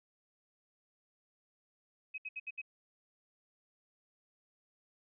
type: tone bursts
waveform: sine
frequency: 2538 Hz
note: D#7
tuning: 34 cents sharp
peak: -38 dBFS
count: 5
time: 2.14-2.617 s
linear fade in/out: 10 ms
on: 41 ms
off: 68 ms
effects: none